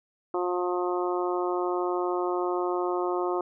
harmonic tone, 178.7 Hz, F3, 40 cents sharp, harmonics 2 / 3 / 4 / 5 / 6 / 7, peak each -27 / -35 / -33 / -36 / -35 / -37 dBFS, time 0.34-3.41 s, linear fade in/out 2 ms, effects none

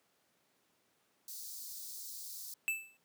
white high-pass noise, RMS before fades -46 dBFS, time 1.28-2.54 s, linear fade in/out 2 ms, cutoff 4100 Hz, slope 48 dB/octave
square tone with exponential decay, 2637 Hz, E7, in tune, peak -29 dBFS, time 2.68-2.97 s, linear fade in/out 0 ms, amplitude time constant 62 ms
effects pink hiss -74 dBFS RMS until 3.04 s + high-pass 200 Hz 12 dB/octave

